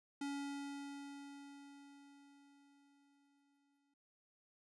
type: tone with exponential decay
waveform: square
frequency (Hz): 281.7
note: C#4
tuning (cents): +28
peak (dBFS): -40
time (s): 0.21-3.94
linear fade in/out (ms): 5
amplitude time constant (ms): 810
effects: resampled to 24000 Hz